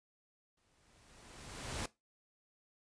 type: noise with exponential growth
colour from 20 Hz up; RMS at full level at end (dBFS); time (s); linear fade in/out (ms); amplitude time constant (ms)
pink; -38; 0.57-1.86; 5; 280
effects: noise-tail reverb RT60 0.2 s tail -18 dB re dry + resampled to 22050 Hz